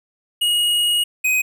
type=tone pair in turn; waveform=square; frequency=2885 / 2511 Hz; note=F#7 / D#7; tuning=-44 / +15 cents; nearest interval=major second; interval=241 cents; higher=first; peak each=-16 dBFS; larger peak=neither; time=0.41-1.04 / 1.24-1.42 s; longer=first; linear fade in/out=10 ms; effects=none